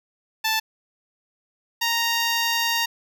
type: tone pair in turn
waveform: 10% pulse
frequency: 880 / 930.6 Hz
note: A5 / A#5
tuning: 0 / -3 cents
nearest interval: minor second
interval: 97 cents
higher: second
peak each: -12 dBFS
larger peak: neither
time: 0.44-0.6 / 1.81-2.86 s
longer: second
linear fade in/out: 10 ms
effects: none